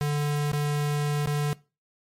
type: tone with dropouts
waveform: square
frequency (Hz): 146.83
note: D3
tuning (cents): 0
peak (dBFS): -24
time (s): 0.01-1.53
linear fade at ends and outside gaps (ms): 0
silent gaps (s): 0.517-0.532 / 1.259-1.273
effects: noise-tail reverb RT60 0.3 s tail -21 dB re dry + MP3 64 kbps